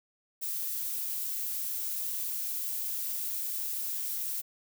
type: noise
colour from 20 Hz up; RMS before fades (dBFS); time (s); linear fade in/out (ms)
violet; -34; 0.41-4.42; 20
effects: none